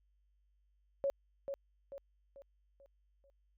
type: tone with echo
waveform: sine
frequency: 554.4 Hz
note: C#5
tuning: in tune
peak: -30 dBFS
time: 1.04-1.1 s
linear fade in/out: 0 ms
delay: 440 ms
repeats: 5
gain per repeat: -7 dB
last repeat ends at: 3.3 s
effects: added 50 Hz sine -70 dBFS peak until 3.57 s